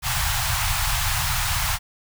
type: band-stop noise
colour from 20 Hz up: pink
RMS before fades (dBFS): -23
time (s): 0.02-1.79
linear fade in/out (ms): 50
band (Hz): 140 to 740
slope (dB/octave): 48
effects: none